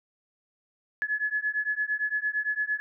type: beating tone pair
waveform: sine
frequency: 1701 / 1709.8 Hz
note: G#6 / G#6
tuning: +41 / +50 cents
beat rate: 8.8 Hz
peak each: -29 dBFS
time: 1.02-2.8 s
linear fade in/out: 0 ms
effects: none